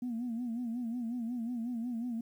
sine tone with vibrato, 237 Hz, A#3, 29 cents sharp, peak -32 dBFS, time 0.02-2.21 s, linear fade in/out 5 ms, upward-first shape sine, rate 5.5 Hz, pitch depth 92 cents each way, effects tanh soft clip ceiling -30 dBFS + 11-bit

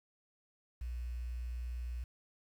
sine tone with quantisation, 60.5 Hz, B1, 35 cents flat, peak -37 dBFS, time 0.81-2.04 s, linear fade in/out 5 ms, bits 10, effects none

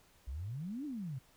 sine exponential two-way sweep, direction up then down, 58.5 to 308.6 to 122.1 Hz, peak -38 dBFS, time 0.27-1.19 s, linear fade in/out 10 ms, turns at 0.85 s, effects pink hiss -66 dBFS RMS until 1.36 s

